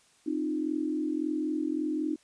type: tone cluster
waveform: sine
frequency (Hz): 263.8 / 307.5 / 349.1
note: C4 / D#4 / F4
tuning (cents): +14 / -20 / -1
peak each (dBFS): -34 / -29 / -37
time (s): 0.26-2.16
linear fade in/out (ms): 10
effects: white hiss -63 dBFS RMS until 2.23 s + resampled to 22050 Hz